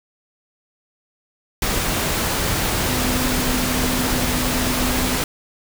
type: tone in noise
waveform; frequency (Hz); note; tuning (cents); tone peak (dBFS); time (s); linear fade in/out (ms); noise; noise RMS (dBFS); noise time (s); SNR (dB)
sine; 251.7; B3; +33; -24; 2.88-5.15; 2; pink; -21; 1.62-5.24; -6
effects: none